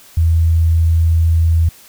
sine tone, 82.2 Hz, E2, 4 cents flat, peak -9 dBFS, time 0.17-1.69 s, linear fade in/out 5 ms, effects white hiss -43 dBFS RMS until 1.88 s

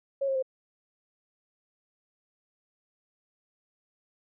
sine tone with pitch steps, 550 / 536.5 / 523.3 Hz, C#5 / C5 / C5, -14 / +43 / 0 cents, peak -25 dBFS, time 0.21-0.426 s, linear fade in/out 10 ms, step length 72 ms, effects none

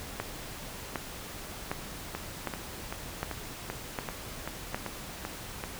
two click trains, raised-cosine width 0.5 ms, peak -19 / -16 dBFS, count 10 / 7, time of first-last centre 2.15-5.638 / 0.2-4.745 s, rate 2.58 / 1.32 Hz, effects pink hiss -42 dBFS RMS until 5.79 s

